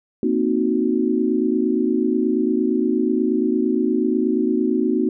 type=chord; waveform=sine; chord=C half-diminished seventh; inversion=third; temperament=equal; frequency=233.1 / 261.6 / 311.1 / 370 Hz; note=Bb3 / C4 / Eb4 / Gb4; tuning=0 / 0 / 0 / 0 cents; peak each=-22 dBFS; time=0.23-5.09 s; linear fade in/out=2 ms; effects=none